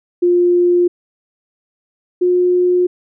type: tone pair in turn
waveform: sine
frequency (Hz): 352.5 / 358.9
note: F4 / F4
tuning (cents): +16 / +47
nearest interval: unison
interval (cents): 31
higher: second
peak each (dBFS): -9 / -10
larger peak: first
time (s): 0.22-0.88 / 2.21-2.87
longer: neither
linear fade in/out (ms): 10
effects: none